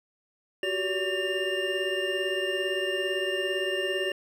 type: tone cluster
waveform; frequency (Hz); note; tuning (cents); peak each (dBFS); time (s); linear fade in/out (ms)
triangle; 369.7 / 387.4 / 571 / 1805 / 2805; F#4 / G4 / D5 / A6 / F7; -1 / -20 / -49 / +44 / +7; -31; 0.63-4.12; 2
effects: none